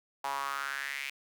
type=tone with high-pass filter sweep; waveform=sawtooth; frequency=138.59 Hz; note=C#3; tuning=in tune; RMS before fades=-36 dBFS; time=0.24-1.1 s; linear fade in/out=5 ms; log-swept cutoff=870 to 2400 Hz; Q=4.8; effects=none